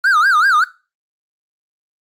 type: tone with vibrato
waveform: triangle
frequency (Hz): 1396.9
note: F6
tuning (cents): 0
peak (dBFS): -8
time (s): 0.04-0.64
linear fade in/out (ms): 2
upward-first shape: sine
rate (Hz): 5.2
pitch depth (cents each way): 260
effects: noise-tail reverb RT60 0.3 s tail -18 dB re dry + Opus 24 kbps